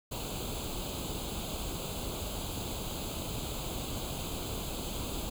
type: noise with comb filter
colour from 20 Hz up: pink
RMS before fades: -37 dBFS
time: 0.11-5.3 s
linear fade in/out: 10 ms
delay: 0.27 ms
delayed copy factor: +0.85
effects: none